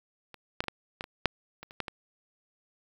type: clicks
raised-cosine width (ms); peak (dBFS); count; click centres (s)
0.3; -29 / -11 / -26 / -15 / -17 / -25 / -6 / -27 / -30 / -14 / -20; 11; 0.343 / 0.605 / 0.64 / 0.683 / 1.009 / 1.041 / 1.257 / 1.63 / 1.709 / 1.803 / 1.882
effects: 8-bit